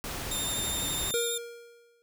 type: noise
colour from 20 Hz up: pink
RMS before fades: -36 dBFS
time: 0.04-1.11 s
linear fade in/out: 0 ms
type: tone with vibrato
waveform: 15% pulse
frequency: 3637 Hz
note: A#7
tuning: 43 cents flat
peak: -24 dBFS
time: 0.31-1.38 s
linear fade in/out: 5 ms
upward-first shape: sine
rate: 12 Hz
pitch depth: 23 cents each way
type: tone with exponential decay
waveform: square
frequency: 471 Hz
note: A#4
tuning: 18 cents sharp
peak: -26 dBFS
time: 1.14-2.02 s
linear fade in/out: 0 ms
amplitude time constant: 190 ms
effects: none